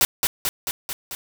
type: noise with echo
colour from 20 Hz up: white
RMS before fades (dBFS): -17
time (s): 0.01-0.05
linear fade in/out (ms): 0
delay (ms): 220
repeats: 5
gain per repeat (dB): -3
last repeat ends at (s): 1.15
effects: none